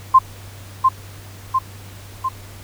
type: tone with echo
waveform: sine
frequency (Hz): 1046.5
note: C6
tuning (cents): 0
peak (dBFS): -5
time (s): 0.14-0.19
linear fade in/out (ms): 10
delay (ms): 700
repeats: 3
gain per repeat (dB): -4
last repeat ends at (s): 2.29
effects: added 98 Hz sine -37 dBFS peak until 2.63 s + pink hiss -42 dBFS RMS until 2.63 s